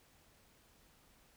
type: silence
effects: pink hiss -67 dBFS RMS until 1.36 s